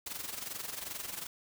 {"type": "noise with amplitude modulation", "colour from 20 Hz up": "white", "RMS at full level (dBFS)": -38, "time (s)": [0.06, 1.27], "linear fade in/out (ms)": 5, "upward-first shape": "sine", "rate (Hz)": 22.5, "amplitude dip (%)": 70, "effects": []}